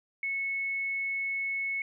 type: tone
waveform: sine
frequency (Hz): 2200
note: C#7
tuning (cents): -14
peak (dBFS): -29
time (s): 0.23-1.82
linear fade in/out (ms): 2
effects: none